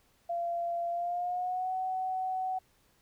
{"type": "tone with pitch glide", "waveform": "sine", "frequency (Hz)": [687, 749.2], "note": ["F5", "F#5"], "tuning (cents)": [-29, 21], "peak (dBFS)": -30, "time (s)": [0.29, 2.59], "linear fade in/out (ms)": 10, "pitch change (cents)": 150, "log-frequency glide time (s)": [0.9, 1.74], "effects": ["pink hiss -68 dBFS RMS until 3.01 s"]}